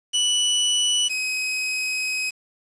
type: tone pair in turn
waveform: sawtooth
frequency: 2960 / 2531 Hz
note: F#7 / D#7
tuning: 0 / +29 cents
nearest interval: minor third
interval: 271 cents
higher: first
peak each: -15 / -20 dBFS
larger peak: first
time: 0.13-1.09 / 1.09-2.31 s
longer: second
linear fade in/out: 20 ms
effects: resampled to 22050 Hz + 7-bit